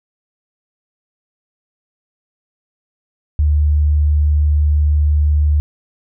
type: tone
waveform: sine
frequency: 74.5 Hz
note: D2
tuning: 25 cents sharp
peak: -10 dBFS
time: 3.39-5.6 s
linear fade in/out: 0 ms
effects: none